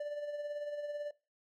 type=tone with tremolo; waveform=triangle; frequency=587.3 Hz; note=D5; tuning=in tune; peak=-33 dBFS; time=0-1.11 s; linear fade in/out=5 ms; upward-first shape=sine; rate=18 Hz; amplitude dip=45%; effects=noise-tail reverb RT60 0.3 s tail -21 dB re dry